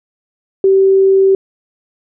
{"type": "tone", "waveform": "sine", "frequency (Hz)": 386.2, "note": "G4", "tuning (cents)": -26, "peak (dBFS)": -6, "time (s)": [0.64, 1.35], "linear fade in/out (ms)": 2, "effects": []}